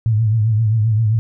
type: tone with vibrato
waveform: sine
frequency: 110 Hz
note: A2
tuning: in tune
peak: -12 dBFS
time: 0.06-1.19 s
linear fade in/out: 0 ms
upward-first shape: triangle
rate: 7.6 Hz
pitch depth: 97 cents each way
effects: none